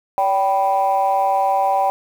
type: tone with amplitude modulation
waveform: sine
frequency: 778 Hz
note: G5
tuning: 13 cents flat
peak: -9 dBFS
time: 0.18-1.9 s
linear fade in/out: 0 ms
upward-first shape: sine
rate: 207 Hz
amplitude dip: 100%
effects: tanh soft clip ceiling -7 dBFS + 7-bit